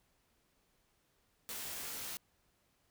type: noise with comb filter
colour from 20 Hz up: white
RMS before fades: -43 dBFS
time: 1.49-2.17 s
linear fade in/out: 0 ms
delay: 17 ms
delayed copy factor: -0.95
effects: pink hiss -75 dBFS RMS until 2.9 s